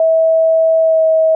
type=tone with pitch glide; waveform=sine; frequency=648 to 640.6 Hz; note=E5 to E5; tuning=-30 to -50 cents; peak=-8 dBFS; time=0-1.35 s; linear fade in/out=2 ms; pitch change=-20 cents; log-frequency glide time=0.8-1.04 s; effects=none